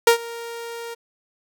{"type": "tone with ADSR envelope", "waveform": "sawtooth", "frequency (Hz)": 466.2, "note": "A#4", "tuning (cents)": 0, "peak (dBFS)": -5, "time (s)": [0.07, 0.95], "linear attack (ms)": 4, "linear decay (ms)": 98, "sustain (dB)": -22, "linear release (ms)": 18, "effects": []}